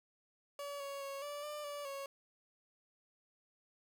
30% pulse tone with pitch steps, 570 / 558 / 552 / 581 / 595 / 579 / 552 Hz, C#5 / C#5 / C#5 / D5 / D5 / D5 / C#5, +48 / +11 / -7 / -19 / +22 / -25 / -7 cents, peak -39 dBFS, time 0.59-2.06 s, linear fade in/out 2 ms, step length 210 ms, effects 13-bit

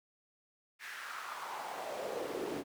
brown noise with high-pass filter sweep, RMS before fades -41 dBFS, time 0.79-2.64 s, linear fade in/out 50 ms, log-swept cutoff 1900 to 310 Hz, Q 3.3, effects none

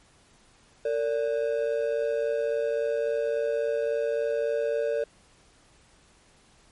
triangle ring-modulated tone, 517 Hz, C5, 21 cents flat, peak -19 dBFS, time 0.85-5.04 s, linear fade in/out 5 ms, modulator 61.8 Hz, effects pink hiss -59 dBFS RMS until 6.71 s + MP3 48 kbps

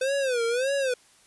square tone with vibrato, 508 Hz, B4, 49 cents sharp, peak -24 dBFS, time 0.01-0.94 s, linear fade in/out 5 ms, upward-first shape sine, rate 1.7 Hz, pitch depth 170 cents each way, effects white hiss -58 dBFS RMS until 1.26 s + resampled to 24000 Hz

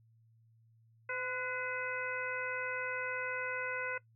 harmonic tone with a mistuned harmonic, 509 Hz, C5, 48 cents flat, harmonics 1 / 2 / 3 / 4 / 5, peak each -42 / -45 / -38 / -41 / -44 dBFS, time 1.09-3.98 s, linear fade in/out 5 ms, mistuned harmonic 3, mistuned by -51 cents, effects noise-tail reverb RT60 0.1 s tail -19 dB re dry + added 113 Hz sine -63 dBFS peak until 4.15 s

